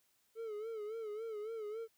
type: tone with vibrato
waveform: triangle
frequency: 436.3 Hz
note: A4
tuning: 15 cents flat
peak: -38 dBFS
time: 0.35-1.88 s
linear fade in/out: 50 ms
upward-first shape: sine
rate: 3.6 Hz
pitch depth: 88 cents each way
effects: white hiss -75 dBFS RMS until 1.97 s